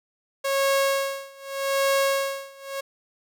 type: tone with tremolo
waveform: sawtooth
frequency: 548 Hz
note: C#5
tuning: 20 cents flat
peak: -15 dBFS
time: 0.44-2.81 s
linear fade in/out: 10 ms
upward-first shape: sine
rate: 0.83 Hz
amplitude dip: 95%
effects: none